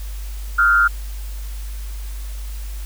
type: tone with frequency modulation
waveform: sine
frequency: 1396.9 Hz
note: F6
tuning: in tune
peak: -11 dBFS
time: 0.58-0.88 s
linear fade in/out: 10 ms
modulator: 114 Hz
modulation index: 0.69
effects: added 50 Hz sine -26 dBFS peak until 2.85 s + white hiss -42 dBFS RMS until 2.85 s